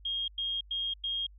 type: tone bursts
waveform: sine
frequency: 3243 Hz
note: G#7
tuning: 42 cents flat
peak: -30 dBFS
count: 4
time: 0.05-1.267 s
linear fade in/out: 5 ms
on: 230 ms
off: 99 ms
effects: added 50 Hz sine -51 dBFS peak until 1.38 s